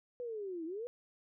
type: linear two-way sweep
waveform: sine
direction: down then up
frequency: 498.3 to 313.1 to 498.3 Hz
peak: -38 dBFS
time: 0.2-0.87 s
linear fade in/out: 0 ms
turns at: 0.65 s
effects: none